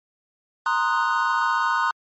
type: chord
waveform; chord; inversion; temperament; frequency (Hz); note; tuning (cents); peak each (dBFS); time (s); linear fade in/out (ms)
triangle; C half-diminished seventh; third; equal; 932.3 / 1046.5 / 1244.5 / 1480; Bb5 / C6 / Eb6 / Gb6; 0 / 0 / 0 / 0; -23; 0.66-1.91; 2
effects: MP3 32 kbps